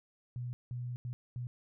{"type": "tone bursts at uneven times", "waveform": "sine", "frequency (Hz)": 122.7, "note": "B2", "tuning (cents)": -11, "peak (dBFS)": -36, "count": 4, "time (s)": [[0.36, 0.53], [0.71, 0.96], [1.05, 1.13], [1.36, 1.47]], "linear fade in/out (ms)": 0, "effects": []}